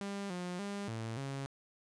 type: tone with pitch steps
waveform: sawtooth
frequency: 199.7 / 178.6 / 201.3 / 112.9 / 137 Hz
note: G3 / F3 / G3 / A2 / C#3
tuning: +32 / +39 / +46 / +45 / -20 cents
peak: -34 dBFS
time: 0.01-1.46 s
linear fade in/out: 0 ms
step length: 290 ms
effects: resampled to 22050 Hz